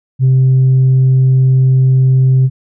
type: tone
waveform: sine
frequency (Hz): 130.81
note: C3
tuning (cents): 0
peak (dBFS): -4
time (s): 0.19-2.5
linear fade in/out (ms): 50
effects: tanh soft clip ceiling -4 dBFS